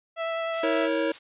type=tone with vibrato; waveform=sawtooth; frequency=659.3 Hz; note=E5; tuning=in tune; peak=-23 dBFS; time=0.16-0.89 s; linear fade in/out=50 ms; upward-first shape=triangle; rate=9.8 Hz; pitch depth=10 cents each way
type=noise with tremolo; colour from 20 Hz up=blue; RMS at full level=-35 dBFS; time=0.53-1.19 s; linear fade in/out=10 ms; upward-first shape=triangle; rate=5.2 Hz; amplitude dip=90%
type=chord; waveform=square; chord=A# diminished; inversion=second; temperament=equal with one note detuned; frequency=322.8 / 466.2 / 554.4 Hz; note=E4 / A#4 / C#5; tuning=-36 / 0 / 0 cents; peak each=-28 / -30 / -28 dBFS; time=0.63-1.12 s; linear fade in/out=5 ms
effects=resampled to 8000 Hz